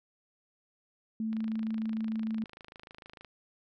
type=tone; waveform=sine; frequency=220.8 Hz; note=A3; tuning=6 cents sharp; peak=-30 dBFS; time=1.2-2.44 s; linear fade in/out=2 ms
type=click train; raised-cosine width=0.3 ms; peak=-32 dBFS; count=52; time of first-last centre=1.33-3.247 s; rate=26.6 Hz
effects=none